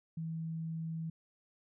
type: tone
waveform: sine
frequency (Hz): 162.4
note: E3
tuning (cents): -26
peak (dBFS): -36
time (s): 0.17-1.1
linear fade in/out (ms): 5
effects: none